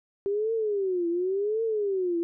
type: tone with vibrato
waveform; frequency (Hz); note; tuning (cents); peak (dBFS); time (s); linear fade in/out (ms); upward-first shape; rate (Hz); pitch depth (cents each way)
sine; 392; G4; 0; -24; 0.26-2.23; 0; triangle; 0.91; 270
effects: none